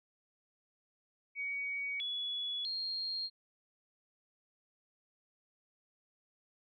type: tone with pitch steps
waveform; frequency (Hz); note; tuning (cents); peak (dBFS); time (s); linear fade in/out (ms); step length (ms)
sine; 2252 / 3396 / 4228; C#7 / G#7 / C8; +27 / +38 / +17; -35; 1.35-3.3; 50; 650
effects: none